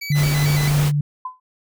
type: tone with vibrato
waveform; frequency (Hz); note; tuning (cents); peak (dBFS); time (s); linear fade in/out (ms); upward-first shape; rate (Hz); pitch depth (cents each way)
25% pulse; 2141; C7; +39; -24; 0.01-0.7; 10; square; 4.5; 110
type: tone with tremolo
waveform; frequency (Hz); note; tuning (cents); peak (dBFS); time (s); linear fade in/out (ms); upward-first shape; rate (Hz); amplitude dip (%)
sine; 146.4; D3; -5; -14; 0.1-1.01; 5; sine; 3.3; 25
type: noise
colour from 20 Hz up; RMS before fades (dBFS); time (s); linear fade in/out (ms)
pink; -26; 0.14-0.92; 50
type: tone with exponential decay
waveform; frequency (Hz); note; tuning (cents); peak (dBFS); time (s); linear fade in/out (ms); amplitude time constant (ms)
sine; 1017; C6; -50; -22; 1.25-1.4; 5; 32
effects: none